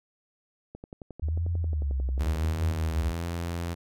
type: click train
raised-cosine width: 2 ms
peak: -27 dBFS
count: 23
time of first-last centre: 0.75-2.714 s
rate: 11.2 Hz
type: tone with vibrato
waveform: sine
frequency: 74.2 Hz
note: D2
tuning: 18 cents sharp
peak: -25 dBFS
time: 1.22-3.12 s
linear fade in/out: 10 ms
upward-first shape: sine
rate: 0.87 Hz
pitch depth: 250 cents each way
type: tone with pitch glide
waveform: sawtooth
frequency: 79.6 to 85.31 Hz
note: D#2 to F2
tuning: +40 to -40 cents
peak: -26 dBFS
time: 2.19-3.75 s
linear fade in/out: 20 ms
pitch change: +120 cents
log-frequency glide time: 2.82-3.25 s
effects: none